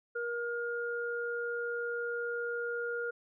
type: tone pair together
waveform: sine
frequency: 473.5 / 1419 Hz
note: A#4 / F6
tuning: +27 / +27 cents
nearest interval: octave + perfect fifth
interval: 1900 cents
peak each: -35 / -36 dBFS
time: 0.15-3.11 s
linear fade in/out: 10 ms
effects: none